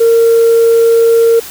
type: tone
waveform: sine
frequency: 460 Hz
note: A#4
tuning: 23 cents flat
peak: -3 dBFS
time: 0-1.4 s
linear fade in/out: 10 ms
effects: tanh soft clip ceiling -2 dBFS + white hiss -28 dBFS RMS until 1.5 s